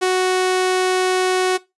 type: tone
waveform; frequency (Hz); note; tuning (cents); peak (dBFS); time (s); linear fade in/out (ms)
sawtooth; 370; F#4; 0; -11; 0.01-1.58; 20
effects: noise-tail reverb RT60 0.2 s tail -19 dB re dry + resampled to 24000 Hz